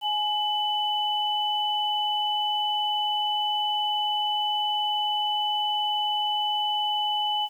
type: tone pair together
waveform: sine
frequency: 840 / 2993 Hz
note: G#5 / F#7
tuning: +19 / +19 cents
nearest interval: octave + minor seventh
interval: 2200 cents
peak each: -26 dBFS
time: 0.01-7.49 s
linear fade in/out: 50 ms
effects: 9-bit